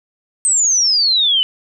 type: exponential sweep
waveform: sine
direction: down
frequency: 8360 to 2958 Hz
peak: -11 dBFS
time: 0.45-1.43 s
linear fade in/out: 0 ms
effects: none